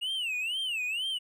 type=tone with vibrato; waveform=triangle; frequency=2794 Hz; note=F7; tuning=in tune; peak=-28 dBFS; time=0.01-1.19 s; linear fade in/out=20 ms; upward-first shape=sine; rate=2.1 Hz; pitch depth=220 cents each way; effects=none